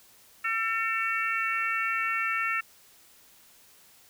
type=harmonic tone; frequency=449.7 Hz; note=A4; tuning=38 cents sharp; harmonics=3 / 4 / 5 / 6; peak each=-30 / -31 / -32 / -33 dBFS; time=0.44-2.61 s; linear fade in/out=10 ms; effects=white hiss -57 dBFS RMS until 4.09 s